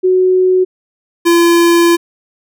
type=tone pair in turn; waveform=sine / square; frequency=370 / 340.9 Hz; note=F#4 / F4; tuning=0 / -42 cents; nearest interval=minor second; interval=142 cents; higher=first; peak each=-7 dBFS; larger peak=neither; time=0.03-0.65 / 1.25-1.97 s; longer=second; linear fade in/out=20 ms; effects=none